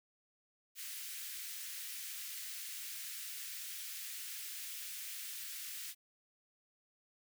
white high-pass noise, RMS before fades -45 dBFS, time 0.75-5.95 s, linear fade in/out 50 ms, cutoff 1700 Hz, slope 24 dB/octave, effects none

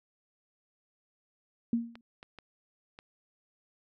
sine tone with exponential decay, 233.1 Hz, A#3, in tune, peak -22 dBFS, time 1.73-2.01 s, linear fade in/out 2 ms, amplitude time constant 60 ms
clicks, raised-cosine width 0.3 ms, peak -31 dBFS, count 4, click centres 1.955 / 2.229 / 2.387 / 2.989 s
effects none

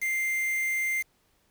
triangle tone with quantisation, 2093 Hz, C7, in tune, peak -24 dBFS, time 0.01-1.03 s, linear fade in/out 20 ms, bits 6, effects pink hiss -68 dBFS RMS until 1.5 s

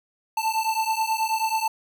square beating tone pair, 880 / 889.3 Hz, A5 / A5, 0 / +18 cents, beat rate 9.3 Hz, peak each -26 dBFS, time 0.37-1.68 s, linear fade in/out 5 ms, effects none

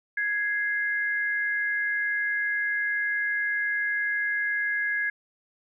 sine tone pair together, 1661.2 / 2093 Hz, G#6 / C7, 0 / 0 cents, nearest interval major third, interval 400 cents, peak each -25 / -31 dBFS, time 0.17-5.1 s, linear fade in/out 5 ms, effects none

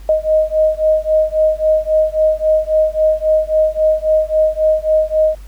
sine beating tone pair, 622.3 / 626 Hz, D#5 / D#5, 0 / +10 cents, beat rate 3.7 Hz, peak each -14 dBFS, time 0.09-5.35 s, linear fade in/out 2 ms, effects added 49 Hz sine -31 dBFS peak until 5.47 s + pink hiss -48 dBFS RMS until 5.47 s

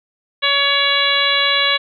harmonic tone, 563 Hz, C#5, 27 cents sharp, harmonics 1 / 2 / 3 / 4 / 5 / 6 / 7, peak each -25 / -22 / -21 / -20 / -22 / -19 / -20 dBFS, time 0.42-1.78 s, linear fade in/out 20 ms, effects none

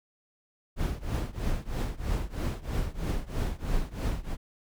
brown noise with tremolo, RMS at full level -26 dBFS, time 0.76-4.37 s, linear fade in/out 50 ms, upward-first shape triangle, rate 3.1 Hz, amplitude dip 95%, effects none

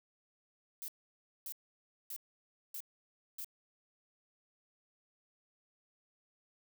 violet noise bursts, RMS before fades -43 dBFS, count 5, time 0.82-3.445 s, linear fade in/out 0 ms, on 61 ms, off 580 ms, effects none

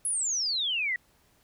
sine exponential sweep, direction down, 10840 to 1901 Hz, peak -26 dBFS, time 0.05-0.96 s, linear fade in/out 2 ms, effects pink hiss -65 dBFS RMS until 1.43 s

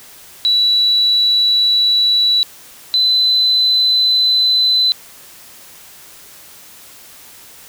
sine tone pair in turn, 3936 / 4023 Hz, B7 / B7, -7 / +31 cents, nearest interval unison, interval 38 cents, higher second, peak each -10 dBFS, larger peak neither, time 0.45-2.43 / 2.94-4.92 s, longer neither, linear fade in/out 0 ms, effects white hiss -40 dBFS RMS until 7.68 s

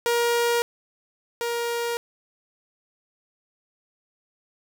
sawtooth tone pair in turn, 473 / 471.3 Hz, A#4 / A#4, +25 / +19 cents, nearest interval unison, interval 6 cents, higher first, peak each -16 / -21 dBFS, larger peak first, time 0.06-0.62 / 1.41-1.97 s, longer neither, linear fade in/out 0 ms, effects 8-bit

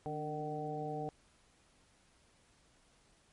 harmonic tone with a mistuned harmonic, 152 Hz, D#3, 40 cents flat, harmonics 1 / 2 / 3 / 4 / 5, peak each -43 / -45 / -42 / -47 / -41 dBFS, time 0.06-1.09 s, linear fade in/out 0 ms, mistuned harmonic 2, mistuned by -55 cents, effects pink hiss -68 dBFS RMS until 3.32 s + MP3 48 kbps

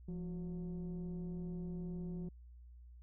sine tone with frequency modulation, 172.9 Hz, F3, 17 cents flat, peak -38 dBFS, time 0.08-2.29 s, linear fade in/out 5 ms, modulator 194 Hz, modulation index 0.6, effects tanh soft clip ceiling -37 dBFS + added 60 Hz sine -53 dBFS peak until 3.02 s

